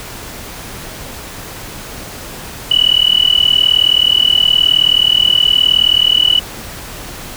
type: tone with amplitude modulation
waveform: sine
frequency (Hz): 2960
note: F#7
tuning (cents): 0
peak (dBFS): -4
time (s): 2.71-6.4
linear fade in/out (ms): 5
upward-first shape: sine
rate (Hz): 39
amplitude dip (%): 95
effects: pink hiss -29 dBFS RMS until 7.36 s

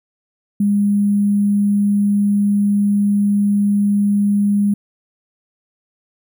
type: tone with sample-and-hold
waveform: sine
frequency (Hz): 203.3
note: G#3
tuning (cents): -37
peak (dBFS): -12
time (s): 0.6-4.74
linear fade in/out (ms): 5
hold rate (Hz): 11025
effects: none

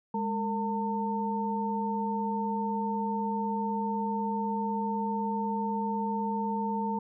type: tone cluster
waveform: sine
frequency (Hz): 207.6 / 457.2 / 904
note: G#3 / A#4 / A5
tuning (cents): 0 / -34 / +47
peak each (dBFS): -31 / -37 / -31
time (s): 0.14-6.99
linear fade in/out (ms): 5
effects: none

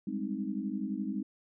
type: chord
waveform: sine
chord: Ab major seventh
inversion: third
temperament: equal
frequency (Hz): 196 / 207.7 / 261.6 / 311.1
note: G3 / Ab3 / C4 / Eb4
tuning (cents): 0 / 0 / 0 / 0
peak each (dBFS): -38 / -36 / -38 / -39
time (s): 0.07-1.23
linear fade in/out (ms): 5
effects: none

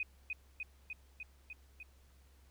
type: tone with echo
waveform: sine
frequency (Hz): 2500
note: D#7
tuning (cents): +8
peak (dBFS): -34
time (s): 0-0.03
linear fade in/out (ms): 2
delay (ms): 300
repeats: 6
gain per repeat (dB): -2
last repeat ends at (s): 1.83
effects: added 67 Hz sine -61 dBFS peak until 2.5 s + pink hiss -70 dBFS RMS until 2.5 s

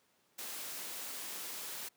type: noise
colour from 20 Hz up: white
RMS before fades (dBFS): -43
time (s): 0.38-1.89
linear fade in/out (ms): 10
effects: pink hiss -72 dBFS RMS until 1.96 s + high-pass 200 Hz 12 dB/octave

